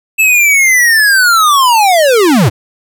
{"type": "linear sweep", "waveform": "square", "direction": "down", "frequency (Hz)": [2637, 87.8], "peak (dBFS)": -6, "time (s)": [0.18, 2.5], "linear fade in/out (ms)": 20, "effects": []}